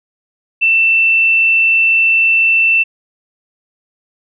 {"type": "tone", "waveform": "sine", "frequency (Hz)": 2674, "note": "E7", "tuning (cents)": 24, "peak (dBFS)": -8, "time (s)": [0.61, 2.84], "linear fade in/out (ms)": 20, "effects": []}